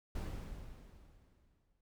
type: noise with exponential decay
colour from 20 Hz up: brown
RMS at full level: -38 dBFS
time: 0.15-1.81 s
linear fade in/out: 5 ms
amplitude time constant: 360 ms
effects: none